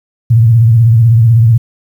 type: tone with vibrato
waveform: sine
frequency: 114.8 Hz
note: A#2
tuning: 26 cents flat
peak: -3 dBFS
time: 0.3-1.58 s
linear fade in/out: 10 ms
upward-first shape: triangle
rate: 16 Hz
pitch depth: 120 cents each way
effects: 7-bit